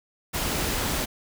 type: noise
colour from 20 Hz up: pink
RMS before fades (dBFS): -27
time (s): 0.33-1.06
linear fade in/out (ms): 20
effects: none